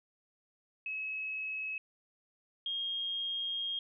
sine tone pair in turn, 2572 / 3241 Hz, E7 / G#7, -43 / -43 cents, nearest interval major third, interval 400 cents, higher second, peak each -35 / -33 dBFS, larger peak second, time 0.86-1.78 / 2.66-3.79 s, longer second, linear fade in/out 2 ms, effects none

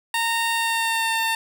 15% pulse tone with pitch glide, 920 to 903.2 Hz, A#5 to A5, -23 to +45 cents, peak -14 dBFS, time 0.14-1.35 s, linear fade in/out 2 ms, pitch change -32 cents, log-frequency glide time 0.53-1.14 s, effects none

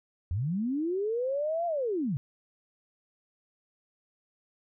sine linear two-way sweep, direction up then down, 77.78 to 700 to 119.8 Hz, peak -27 dBFS, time 0.31-2.17 s, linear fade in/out 0 ms, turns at 1.66 s, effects none

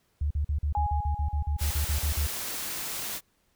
sine tone bursts, 73.42 Hz, D2, in tune, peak -24 dBFS, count 15, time 0.21-2.267 s, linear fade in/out 5 ms, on 97 ms, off 43 ms
sine tone with exponential decay, 830.6 Hz, G#5, in tune, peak -25 dBFS, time 0.75-2.41 s, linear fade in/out 1 ms, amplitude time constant 360 ms
white noise, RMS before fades -34 dBFS, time 1.58-3.21 s, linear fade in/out 50 ms
effects pink hiss -70 dBFS RMS until 3.55 s

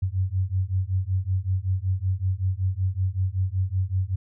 sine beating tone pair, 91.5 / 96.8 Hz, F#2 / G2, -19 / -21 cents, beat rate 5.3 Hz, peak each -25 dBFS, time 0.02-4.16 s, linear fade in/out 10 ms, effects none

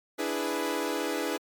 sawtooth chord, E dominant seventh, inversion third, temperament equal, 293.7 / 329.6 / 415.3 / 493.9 Hz, D4 / E4 / G#4 / B4, 0 / 0 / 0 / 0 cents, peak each -30 dBFS, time 0.18-1.38 s, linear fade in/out 20 ms, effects MP3 96 kbps

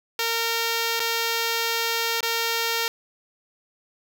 5% pulse tone with dropouts, 460 Hz, A#4, 23 cents flat, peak -11 dBFS, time 0.19-2.88 s, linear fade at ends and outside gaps 1 ms, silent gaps 0.995-1.002 / 2.207-2.229 s, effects none

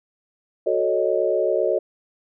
sine chord, D# half-diminished seventh, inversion first, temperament equal, 370 / 440 / 554.4 / 622.3 Hz, F#4 / A4 / C#5 / D#5, 0 / 0 / 0 / 0 cents, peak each -24 / -24 / -23 / -23 dBFS, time 0.66-1.79 s, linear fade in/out 10 ms, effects none

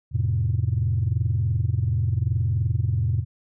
sine chord, F major, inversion none, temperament equal, 87.31 / 110 / 130.81 Hz, F2 / A2 / C3, 0 / 0 / 0 cents, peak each -24 / -22 / -25 dBFS, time 0.11-3.25 s, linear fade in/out 50 ms, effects tanh soft clip ceiling -13 dBFS

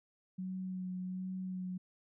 sine tone with vibrato, 185 Hz, F#3, in tune, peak -37 dBFS, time 0.38-1.78 s, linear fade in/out 10 ms, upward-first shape sine, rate 1.3 Hz, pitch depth 17 cents each way, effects none

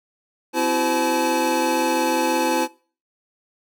square tone cluster, 257.4 / 332.5 / 378.3 / 513 / 861 Hz, C4 / E4 / F#4 / C5 / A5, -28 / +15 / +38 / -34 / -38 cents, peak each -28 / -24 / -33 / -26 / -24 dBFS, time 0.53-2.68 s, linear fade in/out 50 ms, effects noise-tail reverb RT60 0.4 s tail -22 dB re dry

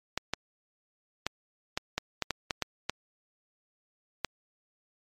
clicks, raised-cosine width 0.2 ms, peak -11 dBFS, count 11, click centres 0.176 / 0.336 / 1.266 / 1.775 / 1.98 / 2.223 / 2.307 / 2.508 / 2.623 / 2.896 / 4.247 s, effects MP3 96 kbps

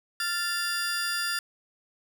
35% pulse tone cluster, 1393 / 1760 / 4830 Hz, F6 / A6 / D8, -5 / 0 / +48 cents, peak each -30 dBFS, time 0.2-1.39 s, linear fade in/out 2 ms, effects none

